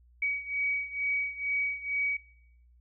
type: beating tone pair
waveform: sine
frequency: 2264 / 2266.2 Hz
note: C#7 / C#7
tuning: +36 / +38 cents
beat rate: 2.2 Hz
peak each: -30 / -33 dBFS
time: 0.22-2.17 s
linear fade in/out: 5 ms
effects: noise-tail reverb RT60 0.8 s tail -23 dB re dry + added 60 Hz sine -57 dBFS peak until 2.8 s